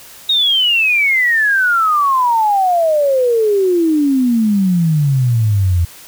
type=exponential sweep; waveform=sine; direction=down; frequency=3781 to 83 Hz; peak=-10 dBFS; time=0.29-5.85 s; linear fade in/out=5 ms; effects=white hiss -38 dBFS RMS until 6.07 s